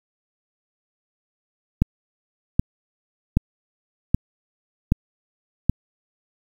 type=click train; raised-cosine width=5 ms; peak=-3 dBFS; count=6; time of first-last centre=1.82-5.696 s; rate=1.29 Hz; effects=7-bit